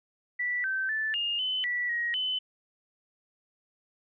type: tone with pitch steps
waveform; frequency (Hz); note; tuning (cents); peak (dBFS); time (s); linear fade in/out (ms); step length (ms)
sine; 1963 / 1548 / 1754 / 2832 / 3031 / 1953 / 1891 / 3027; B6 / G6 / A6 / F7 / F#7 / B6 / A#6 / F#7; -11 / -22 / -6 / +23 / +41 / -20 / +24 / +39; -27; 0.39-2.39; 10; 250
effects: none

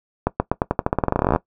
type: accelerating click train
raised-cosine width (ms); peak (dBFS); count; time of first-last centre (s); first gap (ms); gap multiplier
1; -3; 23; 0.27-1.361; 130; 0.89
effects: noise-tail reverb RT60 0.1 s tail -18 dB re dry

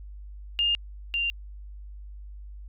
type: tone pair in turn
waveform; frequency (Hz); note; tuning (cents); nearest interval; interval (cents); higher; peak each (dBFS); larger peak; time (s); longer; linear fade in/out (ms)
sine; 2819 / 2783; F7 / F7; +16 / -7; unison; 23; first; -21 / -24; first; 0.59-0.75 / 1.14-1.3; neither; 0
effects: added 50 Hz sine -39 dBFS peak until 2.68 s

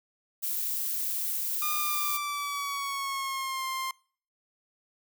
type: noise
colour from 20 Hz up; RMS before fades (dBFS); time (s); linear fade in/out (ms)
violet; -31; 0.42-2.18; 20
type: tone with pitch glide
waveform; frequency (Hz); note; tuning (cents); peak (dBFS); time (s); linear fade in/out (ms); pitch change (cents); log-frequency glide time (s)
sawtooth; 1211 to 1054.2; D#6 to C6; -47 to +13; -27; 1.62-3.91; 2; -240; 1.73-3.65
effects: noise-tail reverb RT60 0.5 s tail -25 dB re dry

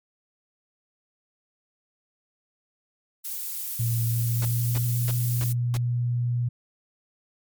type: noise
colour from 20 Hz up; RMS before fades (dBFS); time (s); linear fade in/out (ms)
violet; -32; 3.24-5.53; 10
type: tone with pitch glide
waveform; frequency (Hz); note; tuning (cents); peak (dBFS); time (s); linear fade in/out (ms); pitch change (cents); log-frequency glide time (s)
sine; 116.54 to 121; A#2 to B2; 0 to -35; -22; 3.79-6.49; 10; +65; 4.09-4.99
type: noise bursts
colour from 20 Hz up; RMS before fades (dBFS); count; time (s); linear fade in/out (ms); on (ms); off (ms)
pink; -34; 5; 4.42-5.77; 0; 30; 300
effects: MP3 96 kbps

